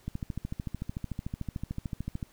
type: click train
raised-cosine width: 5 ms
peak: -21 dBFS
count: 30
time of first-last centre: 0.08-2.228 s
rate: 13.5 Hz
effects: pink hiss -61 dBFS RMS until 2.32 s